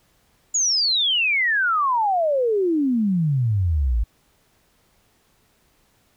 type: exponential sweep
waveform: sine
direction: down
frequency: 6960 to 52 Hz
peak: -17 dBFS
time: 0.54-4.04 s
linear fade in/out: 10 ms
effects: pink hiss -62 dBFS RMS until 6.16 s